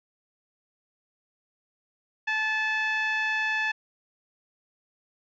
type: tone with low-pass filter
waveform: 5% pulse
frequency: 869 Hz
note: A5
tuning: 22 cents flat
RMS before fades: -27 dBFS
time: 2.27-3.72 s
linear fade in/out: 10 ms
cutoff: 2100 Hz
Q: 5.8
effects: resampled to 16000 Hz